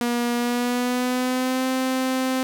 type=tone with pitch glide; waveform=sawtooth; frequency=239.5 to 259.7 Hz; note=A#3 to C4; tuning=+47 to -13 cents; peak=-17 dBFS; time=0.01-2.43 s; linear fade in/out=0 ms; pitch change=+140 cents; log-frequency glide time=0.36-1.66 s; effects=none